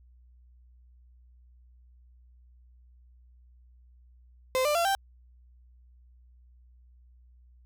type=tone with pitch steps; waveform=35% pulse; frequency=517 / 593.9 / 682.2 / 783.6 Hz; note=C5 / D5 / F5 / G5; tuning=-21 / +19 / -41 / -1 cents; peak=-22 dBFS; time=4.55-4.95 s; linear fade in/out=0 ms; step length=100 ms; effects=added 61 Hz sine -54 dBFS peak until 7.65 s